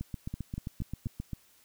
two click trains, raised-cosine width 5 ms, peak -23 / -23 dBFS, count 4 / 11, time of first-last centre 0.34-1.059 / 0.01-1.333 s, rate 4.17 / 7.56 Hz, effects white hiss -63 dBFS RMS until 1.64 s

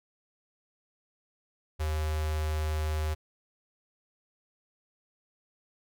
square tone with notch filter, 77.3 Hz, D#2, 11 cents flat, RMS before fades -30 dBFS, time 1.79-3.15 s, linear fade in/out 20 ms, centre 240 Hz, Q 1.8, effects none

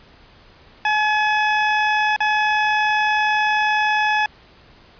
20% pulse tone with dropouts, 850 Hz, G#5, 40 cents sharp, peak -11 dBFS, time 0.85-4.26 s, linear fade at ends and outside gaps 2 ms, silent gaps 2.163-2.204 s, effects pink hiss -49 dBFS RMS until 4.99 s + resampled to 11025 Hz

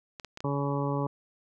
clicks, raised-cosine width 0.2 ms, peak -23 dBFS, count 4, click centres 0.198 / 0.247 / 0.374 / 0.405 s
harmonic tone, 141.2 Hz, C#3, 32 cents sharp, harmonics 1 / 2 / 3 / 4 / 6 / 7 / 8, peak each -30 / -33 / -35 / -36 / -38 / -38 / -39 dBFS, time 0.44-1.07 s, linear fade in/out 5 ms
effects none

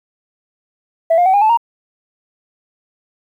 sine tone with pitch steps, 659.3 / 706.6 / 757.3 / 811.7 / 870 / 932.4 Hz, E5 / F5 / F#5 / G#5 / A5 / A#5, 0 / +20 / +40 / -40 / -20 / 0 cents, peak -7 dBFS, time 1.1-1.574 s, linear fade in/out 10 ms, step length 79 ms, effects tanh soft clip ceiling -6 dBFS + 8-bit

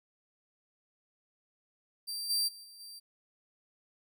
sawtooth tone with level steps, 4699 Hz, D8, in tune, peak -33 / -25 / -45 / -48 / -43 dBFS, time 2.07-3 s, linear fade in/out 20 ms, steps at 2.29 / 2.47 / 2.63 / 2.79 s, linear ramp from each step 20 ms, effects none

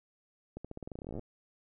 accelerating click train, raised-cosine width 2 ms, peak -28 dBFS, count 21, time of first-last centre 0.57-1.194 s, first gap 76 ms, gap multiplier 0.89, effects none

